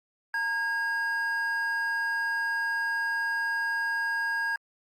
triangle tone pair together, 915.9 / 1632 Hz, A#5 / G#6, -31 / -31 cents, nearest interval minor seventh, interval 1000 cents, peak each -33 / -25 dBFS, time 0.34-4.56 s, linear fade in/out 2 ms, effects Opus 48 kbps

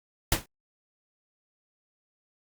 pink noise with exponential decay, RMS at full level -19 dBFS, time 0.32-0.46 s, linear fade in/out 2 ms, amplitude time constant 29 ms, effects Opus 48 kbps

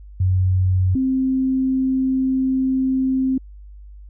sine tone pair in turn, 92.8 / 262.5 Hz, F#2 / C4, +6 / +6 cents, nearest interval octave + tritone, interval 1800 cents, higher second, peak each -14 / -16 dBFS, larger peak first, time 0.2-0.95 / 0.95-3.38 s, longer second, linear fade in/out 5 ms, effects added 50 Hz sine -37 dBFS peak until 4.09 s

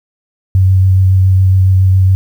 sine tone with vibrato, 94.3 Hz, F#2, 33 cents sharp, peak -5 dBFS, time 0.55-2.15 s, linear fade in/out 0 ms, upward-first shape triangle, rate 7.2 Hz, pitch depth 18 cents each way, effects 7-bit

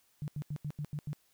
sine tone bursts, 148 Hz, D3, 14 cents sharp, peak -34 dBFS, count 7, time 0.22-1.131 s, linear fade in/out 0 ms, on 59 ms, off 83 ms, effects white hiss -70 dBFS RMS until 1.33 s

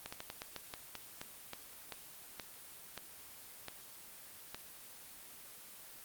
slowing click train, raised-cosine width 0.2 ms, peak -24 dBFS, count 15, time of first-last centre 0.06-4.546 s, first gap 65 ms, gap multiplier 1.22, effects white hiss -53 dBFS RMS until 6.04 s + Opus 24 kbps

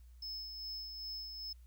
triangle tone with tremolo, 5220 Hz, E8, 18 cents flat, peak -39 dBFS, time 0.22-1.53 s, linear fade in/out 5 ms, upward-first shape sine, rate 2.5 Hz, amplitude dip 40%, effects added 60 Hz sine -54 dBFS peak until 1.66 s + white hiss -75 dBFS RMS until 1.66 s

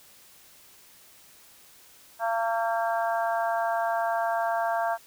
harmonic tone, 228 Hz, A#3, 38 cents flat, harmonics 3 / 4 / 5 / 6 / 7, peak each -26 / -30 / -36 / -37 / -34 dBFS, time 2.19-4.98 s, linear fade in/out 50 ms, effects white hiss -54 dBFS RMS until 5.06 s

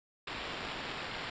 white noise with sample-and-hold, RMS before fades -40 dBFS, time 0.27-1.3 s, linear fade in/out 5 ms, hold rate 6300 Hz, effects resampled to 16000 Hz

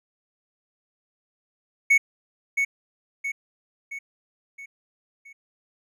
triangle tone with echo, 2217 Hz, C#7, in tune, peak -12 dBFS, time 1.9-1.98 s, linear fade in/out 10 ms, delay 670 ms, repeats 5, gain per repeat -6 dB, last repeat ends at 5.33 s, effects none

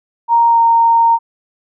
sine tone with pitch glide, 932.3 to 923.2 Hz, A#5 to A#5, 0 to -17 cents, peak -7 dBFS, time 0.28-1.19 s, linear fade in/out 50 ms, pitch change -17 cents, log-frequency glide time 0.49-0.59 s, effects none

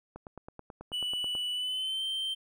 click train, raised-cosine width 1 ms, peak -29 dBFS, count 12, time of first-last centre 0.16-1.352 s, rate 9.23 Hz
triangle tone with pitch glide, 2960 to 3127 Hz, F#7 to G7, 0 to -5 cents, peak -29 dBFS, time 0.92-2.35 s, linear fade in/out 20 ms, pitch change +95 cents, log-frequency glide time 1.53-2.04 s
effects none

